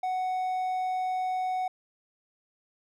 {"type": "tone", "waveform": "triangle", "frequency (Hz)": 742, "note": "F#5", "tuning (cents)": 5, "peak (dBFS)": -25, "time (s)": [0.03, 1.68], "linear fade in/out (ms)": 5, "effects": []}